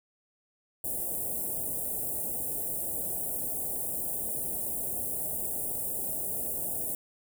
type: band-stop noise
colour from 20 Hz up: white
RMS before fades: -33 dBFS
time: 0.84-6.95 s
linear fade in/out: 2 ms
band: 750 to 8500 Hz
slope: 48 dB/octave
effects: none